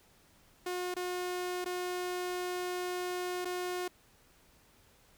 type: tone with dropouts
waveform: sawtooth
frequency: 360 Hz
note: F#4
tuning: 47 cents flat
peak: -30 dBFS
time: 0.66-3.88 s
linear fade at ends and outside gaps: 5 ms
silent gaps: 0.942-0.964 / 1.645-1.658 / 3.448-3.453 s
effects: pink hiss -64 dBFS RMS until 5.17 s